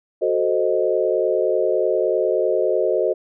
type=chord; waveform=sine; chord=F# diminished seventh; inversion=none; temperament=equal; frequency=370 / 440 / 523.3 / 622.3 Hz; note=F#4 / A4 / C5 / Eb5; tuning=0 / 0 / 0 / 0 cents; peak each=-22 dBFS; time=0.21-3.14 s; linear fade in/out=20 ms; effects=none